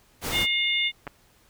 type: noise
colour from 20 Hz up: pink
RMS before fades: -30 dBFS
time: 0.21-0.47 s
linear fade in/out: 50 ms
type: harmonic tone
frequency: 713 Hz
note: F5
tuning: 36 cents sharp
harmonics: 3 / 4 / 5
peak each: -25 / -28 / -26 dBFS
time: 0.31-0.92 s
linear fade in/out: 50 ms
type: clicks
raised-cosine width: 0.5 ms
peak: -20 dBFS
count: 2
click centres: 1.069 / 1.076 s
effects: pink hiss -60 dBFS RMS until 1.49 s